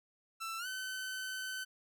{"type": "tone with pitch glide", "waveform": "sawtooth", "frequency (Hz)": [1333, 1522.4], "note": ["E6", "F#6"], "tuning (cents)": [19, 49], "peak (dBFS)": -35, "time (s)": [0.4, 1.65], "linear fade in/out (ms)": 20, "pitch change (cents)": 230, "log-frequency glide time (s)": [0.58, 0.67], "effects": []}